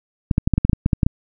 clicks, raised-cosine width 5 ms, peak -3 dBFS, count 12, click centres 0.312 / 0.381 / 0.475 / 0.537 / 0.58 / 0.65 / 0.696 / 0.732 / 0.861 / 0.932 / 1.032 / 1.065 s, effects none

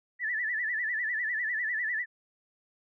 sine tone with vibrato, 1847 Hz, A#6, 16 cents flat, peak -28 dBFS, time 0.19-2.06 s, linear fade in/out 50 ms, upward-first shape sine, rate 10 Hz, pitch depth 130 cents each way, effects none

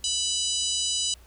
harmonic tone with a mistuned harmonic, 987.8 Hz, B5, in tune, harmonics 3 / 4 / 5 / 6 / 7 / 8 / 9, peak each -30 / -31 / -32 / -33 / -33 / -34 / -35 dBFS, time 0.04-1.14 s, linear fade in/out 2 ms, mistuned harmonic 6, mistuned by +27 cents, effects added 60 Hz sine -50 dBFS peak until 1.26 s + pink hiss -57 dBFS RMS until 1.26 s

